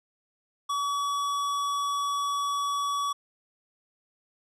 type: tone with hard clipping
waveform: sine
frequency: 1137 Hz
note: C#6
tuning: 44 cents sharp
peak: -28 dBFS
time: 0.69-3.13 s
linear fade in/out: 10 ms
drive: 14 dB
effects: none